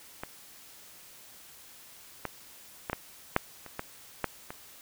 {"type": "clicks", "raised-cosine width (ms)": 0.5, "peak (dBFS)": [-20, -17, -16, -14, -7, -28, -18, -12, -23], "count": 9, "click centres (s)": [0.235, 2.253, 2.898, 2.931, 3.364, 3.663, 3.794, 4.243, 4.505], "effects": ["white hiss -52 dBFS RMS until 4.81 s"]}